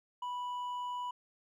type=tone with hard clipping; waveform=sine; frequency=985 Hz; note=B5; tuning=5 cents flat; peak=-37 dBFS; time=0.22-1.11 s; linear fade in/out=5 ms; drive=4 dB; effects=none